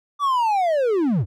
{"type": "linear sweep", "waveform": "triangle", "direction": "down", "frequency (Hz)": [1174.7, 76.4], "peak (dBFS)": -15, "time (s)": [0.19, 1.26], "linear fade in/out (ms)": 50, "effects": []}